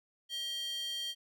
square tone with high-pass filter, 637 Hz, D#5, 41 cents sharp, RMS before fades -38 dBFS, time 0.29-1.15 s, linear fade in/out 50 ms, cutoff 3400 Hz, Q 7.6, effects none

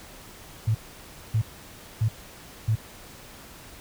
sine tone bursts, 110 Hz, A2, in tune, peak -19 dBFS, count 4, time 0.67-2.756 s, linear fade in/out 10 ms, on 79 ms, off 590 ms, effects pink hiss -46 dBFS RMS until 3.8 s

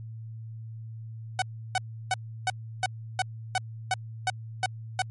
sawtooth tone bursts, 749 Hz, F#5, 21 cents sharp, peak -19 dBFS, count 11, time 1.39-5.02 s, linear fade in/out 2 ms, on 30 ms, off 330 ms, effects added 112 Hz sine -37 dBFS peak until 5.1 s + MP3 48 kbps

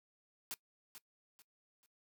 white noise with echo, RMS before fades -42 dBFS, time 0.51-0.54 s, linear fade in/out 0 ms, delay 440 ms, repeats 3, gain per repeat -10 dB, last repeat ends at 1.86 s, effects noise-tail reverb RT60 0.1 s tail -21 dB re dry

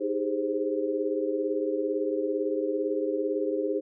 sine chord, Ab major seventh, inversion second, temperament equal with one note detuned, 311.1 / 397.5 / 415.3 / 523.3 Hz, Eb4 / G4 / Ab4 / C5, 0 / +24 / 0 / 0 cents, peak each -31 dBFS, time 0-3.81 s, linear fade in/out 20 ms, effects none

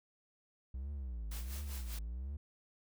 triangle tone with vibrato, 62.1 Hz, B1, 10 cents sharp, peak -37 dBFS, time 0.74-2.37 s, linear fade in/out 5 ms, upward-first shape triangle, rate 1.4 Hz, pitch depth 290 cents each way
white noise with tremolo, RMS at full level -48 dBFS, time 1.31-1.99 s, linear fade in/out 5 ms, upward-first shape sine, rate 5.1 Hz, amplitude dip 70%
effects none

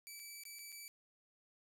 10% pulse tone with dropouts, 2308 Hz, D7, 31 cents flat, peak -40 dBFS, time 0.07-0.88 s, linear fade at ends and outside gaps 0 ms, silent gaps 0.194-0.198 / 0.436-0.453 / 0.587-0.591 / 0.72-0.725 s, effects none

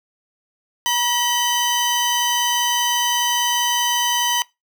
30% pulse tone pair together, 961 / 3035 Hz, B5 / F#7, -48 / +43 cents, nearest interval octave + minor sixth, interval 1991 cents, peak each -17 dBFS, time 0.86-4.42 s, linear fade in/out 0 ms, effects noise-tail reverb RT60 0.2 s tail -21 dB re dry

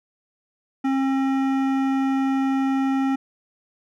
sine tone with hard clipping, 268.8 Hz, C4, 47 cents sharp, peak -21 dBFS, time 0.84-3.16 s, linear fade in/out 10 ms, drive 14 dB, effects none

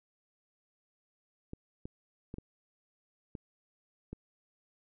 clicks, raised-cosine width 3 ms, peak -28 dBFS, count 6, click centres 1.534 / 1.855 / 2.341 / 2.384 / 3.352 / 4.13 s, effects none

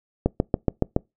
click train, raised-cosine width 2 ms, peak -5 dBFS, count 6, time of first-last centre 0.26-0.964 s, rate 7.1 Hz, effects noise-tail reverb RT60 0.2 s tail -25 dB re dry

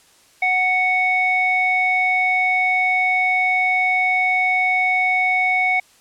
square tone with low-pass filter, 740 Hz, F#5, in tune, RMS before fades -18 dBFS, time 0.42-5.8 s, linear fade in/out 5 ms, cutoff 2200 Hz, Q 5.4, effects white hiss -53 dBFS RMS until 6 s + low-pass 10000 Hz 12 dB/octave

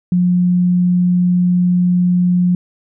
sine tone, 178.6 Hz, F3, 39 cents sharp, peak -10 dBFS, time 0.12-2.55 s, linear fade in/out 2 ms, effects none

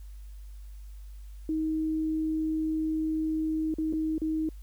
sine tone with dropouts, 314.8 Hz, D#4, 20 cents sharp, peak -26 dBFS, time 1.49-4.49 s, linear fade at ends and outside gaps 2 ms, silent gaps 3.741-3.784 / 3.927-3.934 / 4.181-4.217 s, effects added 50 Hz sine -41 dBFS peak until 4.62 s + white hiss -64 dBFS RMS until 4.62 s

